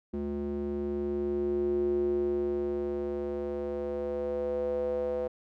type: tone with band-pass filter sweep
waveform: square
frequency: 71.6 Hz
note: D2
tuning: 43 cents flat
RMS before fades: -31 dBFS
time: 0.13-5.28 s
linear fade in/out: 10 ms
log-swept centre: 290 to 530 Hz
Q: 6.9
effects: none